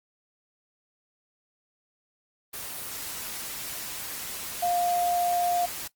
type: tone in noise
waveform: sine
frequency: 704 Hz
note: F5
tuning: 14 cents sharp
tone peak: -23 dBFS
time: 4.62-5.66 s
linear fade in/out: 10 ms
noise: white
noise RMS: -36 dBFS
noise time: 2.53-5.88 s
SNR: +10 dB
effects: noise-tail reverb RT60 0.1 s tail -18 dB re dry + Opus 24 kbps